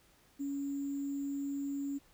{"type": "tone with sample-and-hold", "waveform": "sine", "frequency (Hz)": 280, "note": "C#4", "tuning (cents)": 18, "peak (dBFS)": -34, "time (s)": [0.39, 1.99], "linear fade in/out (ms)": 20, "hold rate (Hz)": 7350, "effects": ["pink hiss -66 dBFS RMS until 2.13 s"]}